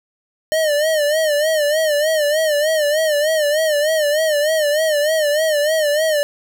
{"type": "tone with vibrato", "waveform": "square", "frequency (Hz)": 610, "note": "D#5", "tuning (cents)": -34, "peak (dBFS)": -15, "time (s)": [0.52, 6.23], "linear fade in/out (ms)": 0, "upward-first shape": "sine", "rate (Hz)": 3.3, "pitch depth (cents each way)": 91, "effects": []}